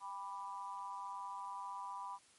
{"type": "tone with amplitude modulation", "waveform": "sine", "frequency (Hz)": 987.8, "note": "B5", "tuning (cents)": 0, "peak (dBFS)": -38, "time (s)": [0, 2.19], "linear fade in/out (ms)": 50, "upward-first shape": "sine", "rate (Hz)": 191, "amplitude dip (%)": 95, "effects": ["white hiss -66 dBFS RMS until 2.38 s", "MP3 48 kbps"]}